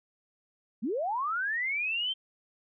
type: linear sweep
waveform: sine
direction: up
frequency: 185 to 3159 Hz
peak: -28 dBFS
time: 0.82-2.14 s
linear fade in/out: 20 ms
effects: none